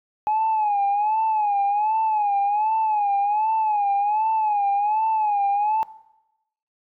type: tone with vibrato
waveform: sine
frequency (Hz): 841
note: G#5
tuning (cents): +22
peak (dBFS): -17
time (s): 0.27-5.83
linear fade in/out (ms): 0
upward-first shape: sine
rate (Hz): 1.3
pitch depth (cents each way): 89
effects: noise-tail reverb RT60 0.9 s tail -19 dB re dry + tanh soft clip ceiling -15 dBFS